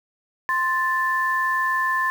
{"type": "tone pair together", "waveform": "sine", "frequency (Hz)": [1046.5, 1760], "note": ["C6", "A6"], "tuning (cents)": [0, 0], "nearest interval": "major sixth", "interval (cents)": 900, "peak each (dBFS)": -22, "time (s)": [0.49, 2.1], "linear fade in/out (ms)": 0, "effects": ["7-bit"]}